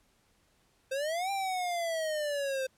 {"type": "exponential two-way sweep", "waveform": "square", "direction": "up then down", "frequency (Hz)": [519, 797, 519], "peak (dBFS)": -31, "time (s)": [0.91, 2.67], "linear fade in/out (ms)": 10, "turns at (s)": 1.31, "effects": ["pink hiss -69 dBFS RMS until 2.77 s", "low-pass 12000 Hz 12 dB/octave"]}